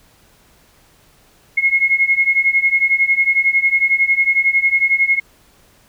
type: beating tone pair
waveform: sine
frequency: 2158 / 2169 Hz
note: C#7 / C#7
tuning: -47 / -38 cents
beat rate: 11 Hz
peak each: -16 / -14 dBFS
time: 1.57-5.2 s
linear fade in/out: 10 ms
effects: pink hiss -52 dBFS RMS until 5.88 s